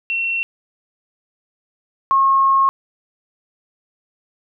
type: tone pair in turn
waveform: sine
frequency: 2717 / 1083.5 Hz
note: F7 / C#6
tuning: -48 / -40 cents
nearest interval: octave + major third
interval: 1592 cents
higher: first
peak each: -18 / -11 dBFS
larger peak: second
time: 0.1-0.43 / 2.11-2.69 s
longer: second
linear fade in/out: 0 ms
effects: none